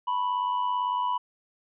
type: tone with amplitude modulation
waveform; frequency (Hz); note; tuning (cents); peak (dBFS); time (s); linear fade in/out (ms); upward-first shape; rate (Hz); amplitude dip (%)
triangle; 987.8; B5; 0; -20; 0.07-1.18; 10; sine; 97.9; 60
effects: resampled to 8000 Hz